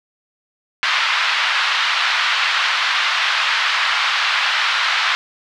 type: band-pass noise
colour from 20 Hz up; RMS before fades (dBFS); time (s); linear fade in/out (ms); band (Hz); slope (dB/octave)
pink; -18; 0.83-5.15; 0; 1100 to 4100; 24
effects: none